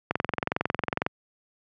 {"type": "click train", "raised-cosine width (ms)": 0.5, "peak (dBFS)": -9, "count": 22, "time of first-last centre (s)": [0.11, 1.065], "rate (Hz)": 22, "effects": ["high-pass 100 Hz 12 dB/octave"]}